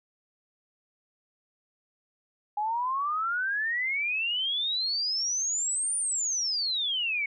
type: exponential two-way sweep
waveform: sine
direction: up then down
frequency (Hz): 821 to 9397 to 2194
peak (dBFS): -26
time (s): 2.57-7.26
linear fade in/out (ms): 5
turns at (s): 5.97
effects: none